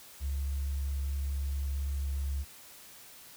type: tone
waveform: triangle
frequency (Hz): 69.3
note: C#2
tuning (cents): 0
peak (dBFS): -26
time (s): 0.2-2.45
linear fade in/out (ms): 50
effects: tanh soft clip ceiling -28 dBFS + white hiss -52 dBFS RMS until 3.36 s